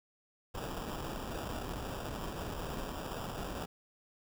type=noise with sample-and-hold; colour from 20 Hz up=pink; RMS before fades=-40 dBFS; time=0.54-3.66 s; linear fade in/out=10 ms; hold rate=2100 Hz; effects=none